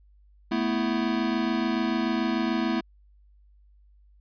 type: chord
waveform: square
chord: A suspended second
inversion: none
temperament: equal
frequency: 220 / 246.9 / 329.6 Hz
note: A3 / B3 / E4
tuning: 0 / 0 / 0 cents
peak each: -29 dBFS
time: 0.51-2.81 s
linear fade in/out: 10 ms
effects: added 50 Hz sine -54 dBFS peak until 4.2 s + resampled to 11025 Hz